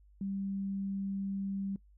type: tone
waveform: sine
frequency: 196 Hz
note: G3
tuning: in tune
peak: -33 dBFS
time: 0.21-1.76 s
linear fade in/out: 2 ms
effects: noise-tail reverb RT60 0.1 s tail -21 dB re dry + added 50 Hz sine -58 dBFS peak until 1.97 s